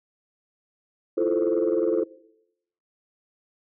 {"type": "chord", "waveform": "sine", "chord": "F major seventh", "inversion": "third", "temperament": "equal", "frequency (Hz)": [329.6, 349.2, 440, 523.3], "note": ["E4", "F4", "A4", "C5"], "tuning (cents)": [0, 0, 0, 0], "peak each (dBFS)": [-26, -24, -23, -26], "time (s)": [1.17, 2.04], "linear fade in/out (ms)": 10, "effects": ["noise-tail reverb RT60 0.8 s tail -20 dB re dry", "tanh soft clip ceiling -14 dBFS"]}